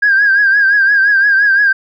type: tone with vibrato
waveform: sine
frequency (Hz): 1616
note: G#6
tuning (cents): -48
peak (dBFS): -6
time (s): 0.02-1.73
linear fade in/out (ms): 10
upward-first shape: triangle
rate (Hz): 5.8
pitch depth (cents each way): 81
effects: tanh soft clip ceiling -3 dBFS